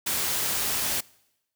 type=noise; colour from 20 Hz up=white; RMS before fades=-27 dBFS; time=0.06-1.01 s; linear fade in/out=10 ms; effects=noise-tail reverb RT60 0.9 s tail -24 dB re dry